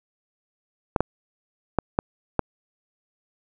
clicks, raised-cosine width 1 ms, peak -5 dBFS, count 5, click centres 0.962 / 1.006 / 1.787 / 1.989 / 2.393 s, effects none

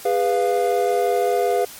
triangle chord, F diminished, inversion first, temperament equal with one note detuned, 408.6 / 493.9 / 698.5 Hz, Ab4 / Cb5 / F5, -28 / 0 / 0 cents, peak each -19 dBFS, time 0.05-1.65 s, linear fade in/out 5 ms, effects white hiss -39 dBFS RMS until 1.79 s + MP3 64 kbps

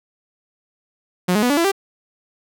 sawtooth tone with pitch steps, 180.1 / 210.5 / 246 / 287.5 / 336.1 / 392.8 Hz, F#3 / G#3 / B3 / D4 / E4 / G4, -46 / +24 / -7 / -37 / +34 / +4 cents, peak -11 dBFS, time 1.28-1.718 s, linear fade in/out 10 ms, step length 73 ms, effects none

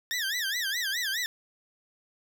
20% pulse tone with vibrato, 1760 Hz, A6, in tune, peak -23 dBFS, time 0.11-1.26 s, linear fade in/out 0 ms, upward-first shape sine, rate 4.8 Hz, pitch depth 220 cents each way, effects none

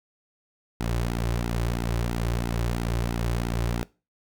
sawtooth tone with flanger, 58.27 Hz, A#1, in tune, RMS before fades -27 dBFS, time 0.8-3.83 s, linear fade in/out 0 ms, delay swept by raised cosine 1.7 to 4.4 ms, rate 3 Hz, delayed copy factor -0.7, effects noise-tail reverb RT60 0.3 s tail -21 dB re dry

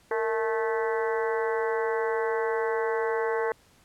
harmonic tone with a mistuned harmonic, 218.3 Hz, A3, 13 cents flat, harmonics 2 / 3 / 4 / 5 / 6 / 7 / 8 / 9, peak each -26 / -37 / -33 / -36 / -45 / -37 / -40 / -39 dBFS, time 0.11-3.52 s, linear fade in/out 2 ms, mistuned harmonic 2, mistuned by +77 cents, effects pink hiss -60 dBFS RMS until 3.84 s + low-pass 12000 Hz 12 dB/octave

